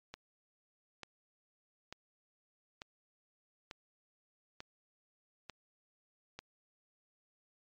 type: click train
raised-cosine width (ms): 0.2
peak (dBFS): -27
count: 8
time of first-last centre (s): 0.14-6.39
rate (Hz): 1.12
effects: low-pass 7000 Hz 12 dB/octave + MP3 96 kbps